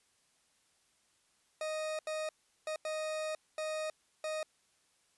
40% pulse tone bursts at uneven times, 622.3 Hz, D#5, in tune, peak -34 dBFS, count 6, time 1.61-1.99 / 2.07-2.29 / 2.67-2.76 / 2.85-3.35 / 3.58-3.9 / 4.24-4.43 s, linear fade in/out 2 ms, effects white hiss -72 dBFS RMS until 5.17 s + resampled to 24000 Hz

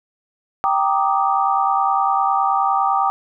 sine chord, Eb major seventh, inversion first, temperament equal, 784 / 932.3 / 1174.7 / 1244.5 Hz, G5 / Bb5 / D6 / Eb6, 0 / 0 / 0 / 0 cents, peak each -18 / -23 / -20 / -23 dBFS, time 0.64-3.1 s, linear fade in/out 0 ms, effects none

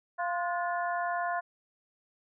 harmonic tone with a mistuned harmonic, 348.2 Hz, F4, 5 cents flat, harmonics 2 / 3 / 4 / 5, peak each -31 / -35 / -37 / -39 dBFS, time 0.18-1.41 s, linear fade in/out 20 ms, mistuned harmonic 4, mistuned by +61 cents, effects none

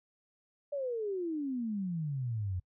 sine exponential sweep, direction down, 587.3 to 87.31 Hz, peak -32 dBFS, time 0.72-2.6 s, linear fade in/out 10 ms, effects noise-tail reverb RT60 0.1 s tail -25 dB re dry

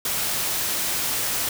white noise, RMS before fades -25 dBFS, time 0.05-1.49 s, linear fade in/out 2 ms, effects none

